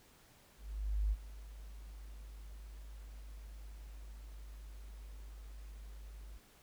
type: tone with ADSR envelope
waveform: sine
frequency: 51.3 Hz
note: G#1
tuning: 21 cents flat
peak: -29 dBFS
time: 0.57-6.38 s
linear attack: 550 ms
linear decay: 38 ms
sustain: -18 dB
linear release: 11 ms
effects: pink hiss -64 dBFS RMS until 6.62 s